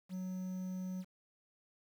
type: tone with quantisation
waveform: triangle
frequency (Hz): 185.1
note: F#3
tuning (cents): +1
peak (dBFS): -36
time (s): 0.09-1.05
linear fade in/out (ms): 50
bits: 10
effects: none